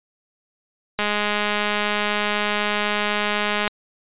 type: click train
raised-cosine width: 0.3 ms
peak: -6 dBFS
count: 560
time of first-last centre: 0.99-3.678 s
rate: 208 Hz
effects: resampled to 8000 Hz